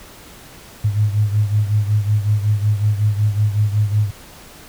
sine beating tone pair, 103.9 / 109.3 Hz, G#2 / A2, +1 / -11 cents, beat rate 5.4 Hz, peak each -15 / -20 dBFS, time 0.84-4.11 s, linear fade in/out 10 ms, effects pink hiss -41 dBFS RMS until 4.68 s

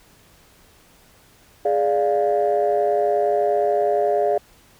sine chord, D diminished, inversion second, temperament equal, 415.3 / 587.3 / 698.5 Hz, Ab4 / D5 / F5, 0 / 0 / 0 cents, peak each -20 dBFS, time 1.65-4.38 s, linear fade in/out 5 ms, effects tanh soft clip ceiling -10 dBFS + pink hiss -53 dBFS RMS until 4.79 s

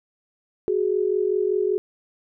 sine tone pair together, 372.5 / 417.7 Hz, F#4 / G#4, +12 / +10 cents, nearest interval major second, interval 198 cents, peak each -22 / -22 dBFS, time 0.68-1.78 s, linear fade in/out 0 ms, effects none

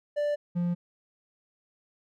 triangle tone pair in turn, 587.3 / 174.61 Hz, D5 / F3, 0 / 0 cents, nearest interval octave + major sixth, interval 2100 cents, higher first, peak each -23 / -23 dBFS, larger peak neither, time 0.16-0.36 / 0.55-0.75 s, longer neither, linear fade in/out 20 ms, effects none

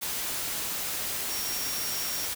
sine tone in noise, 5588 Hz, F8, in tune, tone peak -35 dBFS, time 1.29-2.27 s, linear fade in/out 20 ms, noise white, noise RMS -32 dBFS, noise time 0.01-2.35 s, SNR -6 dB, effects none

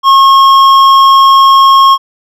triangle tone with hard clipping, 1084 Hz, C#6, 39 cents flat, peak -3 dBFS, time 0.03-1.98 s, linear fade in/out 50 ms, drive 12 dB, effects none

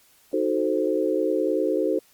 sine chord, D# diminished seventh, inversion none, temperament equal, 311.1 / 370 / 440 / 523.3 Hz, D#4 / F#4 / A4 / C5, 0 / 0 / 0 / 0 cents, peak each -26 dBFS, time 0.33-1.99 s, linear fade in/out 5 ms, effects white hiss -58 dBFS RMS until 2.13 s + Opus 48 kbps

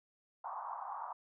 white band-pass noise, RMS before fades -43 dBFS, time 0.44-1.13 s, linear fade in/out 5 ms, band 770 to 1100 Hz, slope 48 dB/octave, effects none

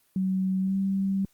sine tone with pitch glide, 188.7 to 194.12 Hz, F#3 to G3, +34 to -17 cents, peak -23 dBFS, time 0.16-1.25 s, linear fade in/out 2 ms, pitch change +49 cents, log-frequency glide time 0.6-0.76 s, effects white hiss -66 dBFS RMS until 1.33 s + Opus 32 kbps

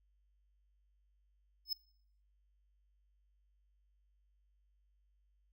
square tone with exponential growth, 5200 Hz, E8, 24 cents flat, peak -31 dBFS, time 1.65-1.73 s, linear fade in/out 5 ms, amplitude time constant 16 ms, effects noise-tail reverb RT60 0.6 s tail -21 dB re dry + added 50 Hz sine -70 dBFS peak until 5.52 s

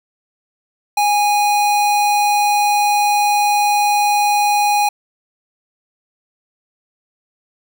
square tone, 825 Hz, G#5, 12 cents flat, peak -13 dBFS, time 0.97-4.89 s, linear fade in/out 5 ms, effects none

